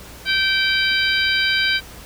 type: harmonic tone with a mistuned harmonic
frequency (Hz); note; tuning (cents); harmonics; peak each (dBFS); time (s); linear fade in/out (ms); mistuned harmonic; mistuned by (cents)
775; G5; -20; 2 / 3 / 4 / 5 / 6; -20 / -22 / -23 / -24 / -25; 0.25-1.81; 50; 6; +36
effects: added 60 Hz sine -42 dBFS peak until 2.05 s + pink hiss -40 dBFS RMS until 2.05 s